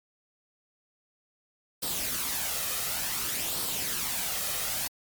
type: noise with flanger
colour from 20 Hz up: white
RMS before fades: -31 dBFS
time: 1.82-4.88 s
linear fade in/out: 10 ms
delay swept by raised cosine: 0.22 to 1.62 ms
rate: 0.56 Hz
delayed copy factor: +0.5
effects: MP3 96 kbps